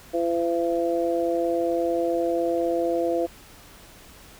harmonic tone, 169.5 Hz, E3, 49 cents sharp, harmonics 2 / 3 / 4, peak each -25 / -25 / -27 dBFS, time 0.13-3.27 s, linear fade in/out 20 ms, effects pink hiss -48 dBFS RMS until 4.39 s

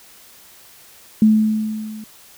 sine tone with level ramp, 216.5 Hz, A3, 28 cents flat, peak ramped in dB -7 to -31 dBFS, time 1.22-2.04 s, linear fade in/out 2 ms, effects white hiss -46 dBFS RMS until 2.37 s

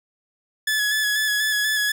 sawtooth tone with vibrato, 1707 Hz, G#6, 47 cents sharp, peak -16 dBFS, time 0.67-1.92 s, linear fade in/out 5 ms, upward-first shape square, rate 4.1 Hz, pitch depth 25 cents each way, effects none

